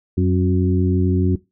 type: harmonic tone with a mistuned harmonic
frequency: 91.3 Hz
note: F#2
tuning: 23 cents flat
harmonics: 1 / 2 / 3 / 4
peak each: -17 / -20 / -22 / -23 dBFS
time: 0.17-1.36 s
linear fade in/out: 10 ms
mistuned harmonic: 2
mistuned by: +43 cents
effects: noise-tail reverb RT60 0.2 s tail -18 dB re dry